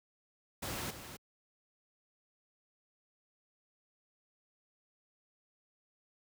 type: noise with echo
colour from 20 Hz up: pink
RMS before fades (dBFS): -39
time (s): 0.62-0.91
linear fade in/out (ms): 10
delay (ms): 260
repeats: 1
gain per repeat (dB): -9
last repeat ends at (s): 1.17
effects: high-pass 60 Hz 12 dB/octave